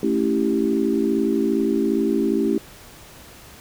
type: chord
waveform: sine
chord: A dominant seventh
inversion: none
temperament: equal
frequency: 220 / 277.2 / 329.6 / 392 Hz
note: A3 / C#4 / E4 / G4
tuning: 0 / 0 / 0 / 0 cents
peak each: -23 dBFS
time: 0.03-2.58 s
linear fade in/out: 2 ms
effects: pink hiss -44 dBFS RMS until 3.6 s